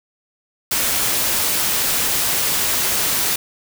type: noise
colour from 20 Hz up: white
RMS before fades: -19 dBFS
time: 0.71-3.36 s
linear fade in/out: 5 ms
effects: none